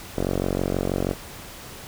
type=tone with low-pass filter; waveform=5% pulse; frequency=46.25 Hz; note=F#1; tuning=in tune; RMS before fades=-25 dBFS; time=0.16-1.14 s; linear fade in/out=20 ms; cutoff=720 Hz; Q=1.2; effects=pink hiss -40 dBFS RMS until 1.87 s